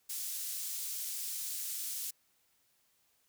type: high-pass noise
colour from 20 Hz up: pink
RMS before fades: -39 dBFS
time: 0.09-2.11 s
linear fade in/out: 10 ms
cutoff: 6900 Hz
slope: 12 dB/octave
effects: white hiss -73 dBFS RMS until 3.28 s